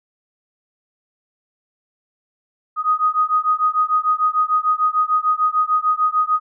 sine beating tone pair, 1244.5 / 1251.2 Hz, D#6 / D#6, 0 / +9 cents, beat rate 6.7 Hz, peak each -18 dBFS, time 2.76-6.4 s, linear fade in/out 50 ms, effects none

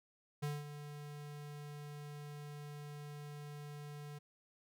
square tone with ADSR envelope, 146.83 Hz, D3, in tune, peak -36 dBFS, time 0.42-4.19 s, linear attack 15 ms, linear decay 200 ms, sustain -11 dB, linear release 13 ms, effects none

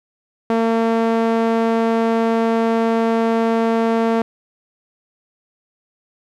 sawtooth tone with band-pass filter, 227.3 Hz, A#3, 43 cents flat, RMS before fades -17 dBFS, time 0.5-4.22 s, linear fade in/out 2 ms, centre 550 Hz, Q 0.75, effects none

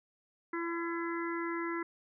harmonic tone, 337.4 Hz, E4, 40 cents sharp, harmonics 1 / 3 / 4 / 5 / 6, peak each -35 / -41 / -42 / -44 / -43 dBFS, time 0.53-1.83 s, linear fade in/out 5 ms, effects none

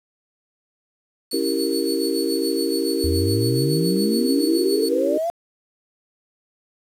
sawtooth tone with tremolo, 4435 Hz, C#8, in tune, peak -23 dBFS, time 1.31-4.89 s, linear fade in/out 5 ms, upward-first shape sine, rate 7.1 Hz, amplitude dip 70%
sine chord, C# diminished seventh, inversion none, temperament equal, 277.2 / 329.6 / 392 / 466.2 Hz, C#4 / E4 / G4 / Bb4, 0 / 0 / 0 / 0 cents, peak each -26 / -24 / -25 / -26 dBFS, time 1.33-5.18 s, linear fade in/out 5 ms
sine exponential sweep, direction up, 77.9 to 698.5 Hz, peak -20 dBFS, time 3.04-5.3 s, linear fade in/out 0 ms
effects resampled to 32000 Hz + 7-bit

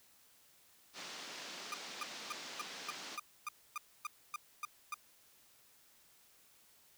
white band-pass noise, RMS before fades -48 dBFS, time 0.93-3.19 s, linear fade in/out 50 ms, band 180 to 5800 Hz, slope 24 dB/octave
30% pulse tone bursts, 1210 Hz, D#6, 49 cents flat, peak -35 dBFS, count 12, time 1.72-4.942 s, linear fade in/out 2 ms, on 21 ms, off 270 ms
effects white hiss -66 dBFS RMS until 6.97 s

